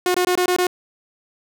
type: tone bursts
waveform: sawtooth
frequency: 361.3 Hz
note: F#4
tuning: 41 cents flat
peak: -12 dBFS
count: 6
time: 0.06-0.669 s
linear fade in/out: 2 ms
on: 84 ms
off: 21 ms
effects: none